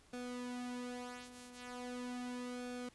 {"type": "tone with flanger", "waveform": "sawtooth", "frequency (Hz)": 246.9, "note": "B3", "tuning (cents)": 0, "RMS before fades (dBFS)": -45, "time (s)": [0.13, 2.89], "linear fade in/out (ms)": 5, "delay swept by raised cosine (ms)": [1, 4.1], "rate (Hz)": 0.39, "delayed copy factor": -0.65, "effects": ["pink hiss -66 dBFS RMS until 2.94 s", "resampled to 24000 Hz"]}